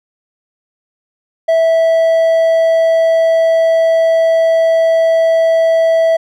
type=tone; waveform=triangle; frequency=655 Hz; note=E5; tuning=11 cents flat; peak=-6 dBFS; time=1.48-6.17 s; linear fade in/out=10 ms; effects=none